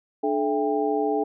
sine tone cluster, 295.9 / 429.4 / 663 / 795 Hz, D4 / A4 / E5 / G5, +13 / -42 / +10 / +24 cents, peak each -27 / -24 / -31 / -27 dBFS, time 0.23-1.24 s, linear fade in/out 10 ms, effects none

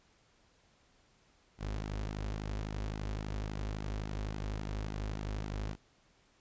sawtooth tone with flanger, 51.91 Hz, G#1, in tune, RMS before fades -38 dBFS, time 1.58-5.77 s, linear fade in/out 50 ms, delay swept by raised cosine 1.7 to 6.7 ms, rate 3.6 Hz, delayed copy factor -0.55, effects pink hiss -68 dBFS RMS until 6.4 s + resampled to 16000 Hz

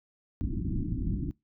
pink low-pass noise, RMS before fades -31 dBFS, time 0.41-1.31 s, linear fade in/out 0 ms, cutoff 340 Hz, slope 96 dB/octave, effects noise-tail reverb RT60 0.2 s tail -23 dB re dry

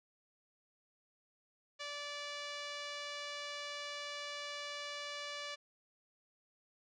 5% pulse tone with low-pass filter, 581 Hz, D5, 19 cents flat, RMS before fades -44 dBFS, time 1.79-5.56 s, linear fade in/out 20 ms, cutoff 4400 Hz, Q 0.76, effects none

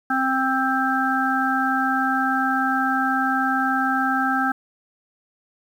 harmonic tone, 263.3 Hz, C4, 11 cents sharp, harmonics 1 / 3 / 5 / 6, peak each -24 / -24 / -24 / -24 dBFS, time 0.1-4.52 s, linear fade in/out 5 ms, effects 8-bit

